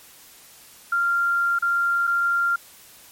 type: tone with dropouts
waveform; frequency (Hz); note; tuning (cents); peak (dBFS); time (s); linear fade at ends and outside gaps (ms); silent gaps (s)
sine; 1389; F6; -10; -18; 0.92-2.56; 5; 1.588-1.623 / 2.07-2.074
effects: white hiss -48 dBFS RMS until 3.11 s + MP3 64 kbps